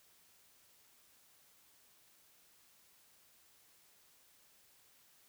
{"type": "silence", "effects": ["white hiss -67 dBFS RMS until 5.28 s"]}